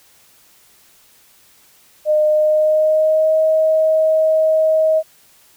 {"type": "tone with pitch glide", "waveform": "sine", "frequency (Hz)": [610, 631.9], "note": ["D#5", "D#5"], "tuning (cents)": [-34, 27], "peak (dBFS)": -11, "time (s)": [2.05, 5.03], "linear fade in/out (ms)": 50, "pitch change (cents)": 61, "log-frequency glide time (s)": [2.27, 3.38], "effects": ["white hiss -51 dBFS RMS until 5.56 s"]}